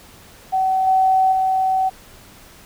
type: tone with level steps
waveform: sine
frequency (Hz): 758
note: F#5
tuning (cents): +42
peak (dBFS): -15 / -12 / -15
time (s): 0.52-1.9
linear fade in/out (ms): 20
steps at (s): 0.87 / 1.32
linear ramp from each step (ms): 5
effects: pink hiss -45 dBFS RMS until 2.65 s